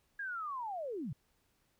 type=linear sweep; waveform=sine; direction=down; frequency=1661.2 to 110.7 Hz; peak=-37 dBFS; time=0.19-1.13 s; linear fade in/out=5 ms; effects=pink hiss -75 dBFS RMS until 1.79 s